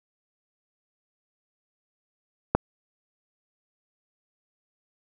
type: click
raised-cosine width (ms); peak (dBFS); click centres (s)
1; -4; 2.55
effects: none